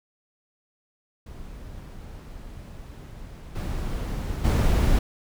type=noise with level steps; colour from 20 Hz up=brown; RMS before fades=-40 / -29 / -20 dBFS; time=1.26-4.99 s; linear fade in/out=5 ms; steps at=3.55 / 4.44 s; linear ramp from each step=10 ms; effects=none